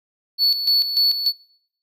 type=tone with tremolo; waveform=triangle; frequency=4435 Hz; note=C#8; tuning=in tune; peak=-12 dBFS; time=0.38-1.33 s; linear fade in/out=50 ms; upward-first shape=square; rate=3.4 Hz; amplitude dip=60%; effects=noise-tail reverb RT60 0.7 s tail -24 dB re dry